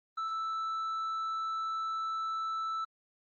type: tone with tanh clipping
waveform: sine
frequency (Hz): 1318.5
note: E6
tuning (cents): 0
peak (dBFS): -33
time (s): 0.17-2.85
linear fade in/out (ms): 10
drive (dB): 4
effects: Opus 32 kbps